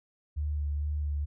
sine tone with vibrato, 73.7 Hz, D2, 7 cents sharp, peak -28 dBFS, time 0.36-1.26 s, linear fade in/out 20 ms, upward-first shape sine, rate 2.2 Hz, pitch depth 23 cents each way, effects none

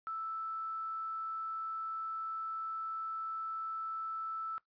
sine tone with quantisation, 1318.5 Hz, E6, in tune, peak -36 dBFS, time 0.07-4.58 s, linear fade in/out 0 ms, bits 11, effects noise-tail reverb RT60 0.1 s tail -17 dB re dry + resampled to 11025 Hz

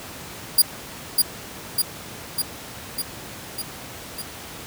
10% pulse tone with echo, 4816 Hz, D8, 43 cents sharp, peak -4 dBFS, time 0.58-0.62 s, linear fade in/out 5 ms, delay 600 ms, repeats 6, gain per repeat -3 dB, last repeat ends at 4.22 s, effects pink hiss -37 dBFS RMS until 4.66 s + high-pass 80 Hz 12 dB/octave

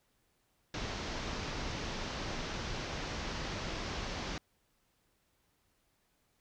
pink low-pass noise, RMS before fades -39 dBFS, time 0.74-4.38 s, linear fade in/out 2 ms, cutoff 6200 Hz, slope 48 dB/octave, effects pink hiss -75 dBFS RMS until 6.4 s

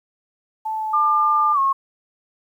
sine tone with vibrato, 872 Hz, A5, 16 cents flat, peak -22 dBFS, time 0.65-1.53 s, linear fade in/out 10 ms, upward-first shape triangle, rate 3.3 Hz, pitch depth 9 cents each way
sine tone with pitch glide, 1199 to 1086.9 Hz, D6 to C#6, +36 to -34 cents, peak -15 dBFS, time 0.93-1.73 s, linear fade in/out 10 ms, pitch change -170 cents, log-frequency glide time 1.54-1.59 s
effects 9-bit

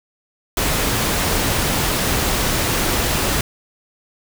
pink noise, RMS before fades -19 dBFS, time 0.57-3.41 s, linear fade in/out 2 ms, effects none

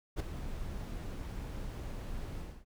brown noise with ADSR envelope, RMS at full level -29 dBFS, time 0.16-2.65 s, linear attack 41 ms, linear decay 6 ms, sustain -11 dB, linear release 260 ms, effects none

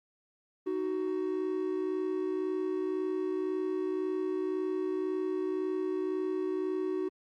triangle tone pair together, 311.1 / 373 Hz, D#4 / F#4, 0 / +14 cents, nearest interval minor third, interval 314 cents, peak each -33 / -29 dBFS, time 0.66-7.09 s, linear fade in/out 10 ms, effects Opus 24 kbps

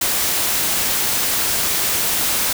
white noise, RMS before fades -19 dBFS, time 0.01-2.53 s, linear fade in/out 5 ms, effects none

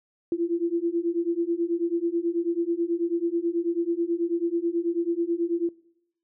sine beating tone pair, 335.2 / 344.4 Hz, E4 / F4, +29 / -24 cents, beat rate 9.2 Hz, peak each -26 dBFS, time 0.32-5.69 s, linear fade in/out 2 ms, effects noise-tail reverb RT60 0.8 s tail -22 dB re dry

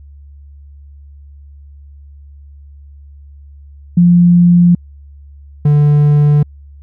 sine / triangle tone pair in turn, 174.61 / 147.13 Hz, F3 / D3, 0 / +4 cents, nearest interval minor third, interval 296 cents, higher first, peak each -4 dBFS, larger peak neither, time 3.97-4.75 / 5.65-6.43 s, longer neither, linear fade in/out 5 ms, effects added 71 Hz sine -34 dBFS peak until 6.82 s

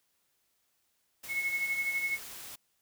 white noise, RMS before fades -45 dBFS, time 1.23-2.56 s, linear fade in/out 10 ms
sine tone with tremolo, 2187 Hz, C#7, 24 cents flat, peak -27 dBFS, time 1.28-2.19 s, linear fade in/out 50 ms, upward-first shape sine, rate 12 Hz, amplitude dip 55%
effects white hiss -75 dBFS RMS until 2.81 s

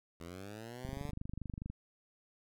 10% pulse linear sweep, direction up, 80.7 to 148.7 Hz, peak -37 dBFS, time 0.2-1.11 s, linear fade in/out 5 ms
click train, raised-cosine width 5 ms, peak -29 dBFS, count 22, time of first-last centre 0.85-1.7 s, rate 24.7 Hz
effects none

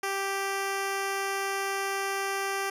10% pulse tone, 392 Hz, G4, in tune, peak -20 dBFS, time 0.03-2.7 s, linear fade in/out 5 ms, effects resampled to 32000 Hz

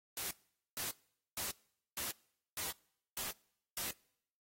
white noise bursts, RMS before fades -40 dBFS, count 7, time 0.17-3.91 s, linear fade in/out 2 ms, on 140 ms, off 460 ms, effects noise-tail reverb RT60 0.7 s tail -24 dB re dry + AAC 48 kbps

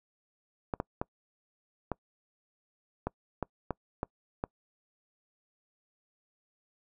clicks, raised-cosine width 1 ms, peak -17 dBFS, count 9, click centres 0.738 / 0.801 / 1.015 / 1.917 / 3.07 / 3.427 / 3.707 / 4.031 / 4.439 s, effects noise-tail reverb RT60 0.1 s tail -26 dB re dry

